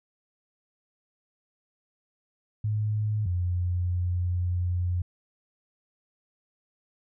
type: tone pair in turn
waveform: sine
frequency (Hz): 106.5 / 88.96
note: G#2 / F2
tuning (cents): +44 / +32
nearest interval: minor third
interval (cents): 312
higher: first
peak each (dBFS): -24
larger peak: neither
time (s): 2.64-3.26 / 3.26-5.02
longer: second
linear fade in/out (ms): 5
effects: none